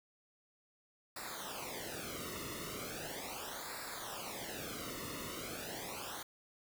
pink noise with flanger, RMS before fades -44 dBFS, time 1.16-6.23 s, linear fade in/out 5 ms, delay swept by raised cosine 0.32 to 1.27 ms, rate 0.38 Hz, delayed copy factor -0.9, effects none

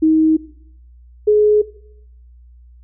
sine tone pair in turn, 315.8 / 421.5 Hz, D#4 / G#4, +26 / +26 cents, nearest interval perfect fourth, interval 500 cents, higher second, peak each -9 / -8 dBFS, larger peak second, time 0.02-0.37 / 1.27-1.62 s, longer neither, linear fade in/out 10 ms, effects noise-tail reverb RT60 0.7 s tail -18 dB re dry + added 60 Hz sine -41 dBFS peak until 2.83 s

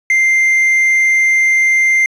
triangle tone, 2093 Hz, C7, in tune, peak -7 dBFS, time 0.1-2.06 s, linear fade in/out 2 ms, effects resampled to 22050 Hz + 7-bit

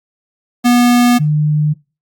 square / sine tone pair in turn, 243 / 150.93 Hz, B3 / D3, -28 / +48 cents, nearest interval minor sixth, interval 824 cents, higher first, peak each -8 / -10 dBFS, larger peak first, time 0.64-1.19 / 1.19-1.74 s, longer neither, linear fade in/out 20 ms, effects noise-tail reverb RT60 0.3 s tail -23 dB re dry + Opus 48 kbps

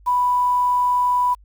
sine tone with quantisation, 987.8 Hz, B5, in tune, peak -15 dBFS, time 0.06-1.35 s, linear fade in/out 20 ms, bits 7, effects added 50 Hz sine -46 dBFS peak until 1.44 s

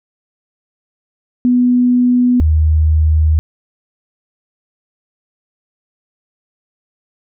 sine tone pair in turn, 246.9 / 77.96 Hz, B3 / D#2, 0 / +4 cents, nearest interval octave + minor sixth, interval 1996 cents, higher first, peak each -8 dBFS, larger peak neither, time 1.45-2.4 / 2.4-3.39 s, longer second, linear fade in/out 0 ms, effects none

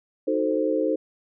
sine chord, D# diminished seventh, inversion none, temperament equal, 311.1 / 370 / 440 / 523.3 Hz, D#4 / F#4 / A4 / C5, 0 / 0 / 0 / 0 cents, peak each -25 / -31 / -26 / -25 dBFS, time 0.27-0.96 s, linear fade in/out 10 ms, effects none

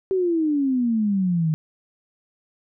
sine exponential sweep, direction down, 387.4 to 152.9 Hz, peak -18 dBFS, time 0.11-1.54 s, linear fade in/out 0 ms, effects none

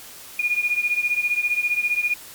sine beating tone pair, 2434 / 2449 Hz, D#7 / D#7, -39 / -28 cents, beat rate 15 Hz, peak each -21 / -24 dBFS, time 0.39-2.14 s, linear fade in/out 5 ms, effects white hiss -41 dBFS RMS until 2.34 s + MP3 96 kbps

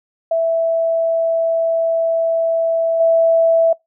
sine tone with level steps, 659.3 Hz, E5, in tune, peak -13 / -9 dBFS, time 0.31-3.73 s, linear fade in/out 5 ms, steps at 3 s, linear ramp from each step 5 ms, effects noise-tail reverb RT60 0.2 s tail -26 dB re dry

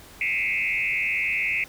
sine tone with frequency modulation, 2349 Hz, D7, in tune, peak -22 dBFS, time 0.21-1.64 s, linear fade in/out 2 ms, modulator 95.8 Hz, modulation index 3.1, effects pink hiss -47 dBFS RMS until 1.68 s

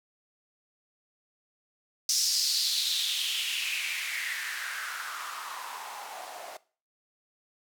blue noise with band-pass filter sweep, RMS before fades -32 dBFS, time 2.09-6.57 s, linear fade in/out 2 ms, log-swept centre 5600 to 640 Hz, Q 4.4, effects noise-tail reverb RT60 0.4 s tail -20 dB re dry

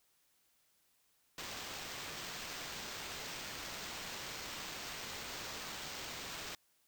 white noise with sample-and-hold, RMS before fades -45 dBFS, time 1.38-6.55 s, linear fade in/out 2 ms, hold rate 11025 Hz, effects white hiss -74 dBFS RMS until 6.87 s

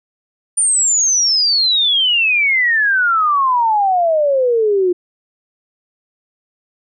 sine exponential sweep, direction down, 9280 to 349.9 Hz, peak -11 dBFS, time 0.57-4.93 s, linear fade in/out 10 ms, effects none

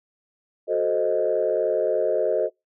sine chord, F# diminished seventh, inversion none, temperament equal, 370 / 440 / 523.3 / 622.3 Hz, F#4 / A4 / C5 / Eb5, 0 / 0 / 0 / 0 cents, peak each -27 / -24 / -25 / -23 dBFS, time 0.67-2.5 s, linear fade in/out 50 ms, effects noise-tail reverb RT60 0.2 s tail -26 dB re dry + tanh soft clip ceiling -11 dBFS

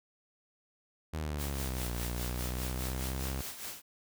sawtooth exponential two-way sweep, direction down then up, 80 to 59.6 to 66.7 Hz, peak -30 dBFS, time 1.13-3.42 s, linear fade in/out 10 ms, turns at 1.93 s
white noise with tremolo, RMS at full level -40 dBFS, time 1.37-3.82 s, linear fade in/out 50 ms, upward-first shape sine, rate 4.9 Hz, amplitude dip 60%
effects none

